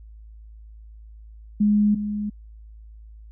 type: tone pair in turn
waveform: sine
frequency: 208.3 / 208.3 Hz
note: G#3 / G#3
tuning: +5 / +5 cents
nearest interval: unison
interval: 0 cents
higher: neither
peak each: -15 / -24 dBFS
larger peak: first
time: 1.6-1.95 / 1.95-2.3 s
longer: neither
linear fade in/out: 10 ms
effects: added 54 Hz sine -41 dBFS peak until 3.31 s